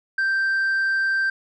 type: tone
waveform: sine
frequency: 1568 Hz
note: G6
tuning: in tune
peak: -16 dBFS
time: 0.18-1.3 s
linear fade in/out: 5 ms
effects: tanh soft clip ceiling -18 dBFS